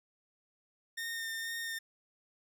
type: tone with vibrato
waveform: sawtooth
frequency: 1825 Hz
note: A#6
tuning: 37 cents flat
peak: -33 dBFS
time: 0.97-1.79 s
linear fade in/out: 10 ms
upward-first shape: sine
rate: 2.1 Hz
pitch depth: 15 cents each way
effects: none